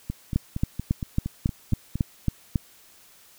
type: two click trains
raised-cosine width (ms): 5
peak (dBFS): -9 / -16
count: 9 / 9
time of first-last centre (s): 0.36-2.558 / 0.1-1.956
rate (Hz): 3.64 / 4.31
effects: white hiss -54 dBFS RMS until 3.38 s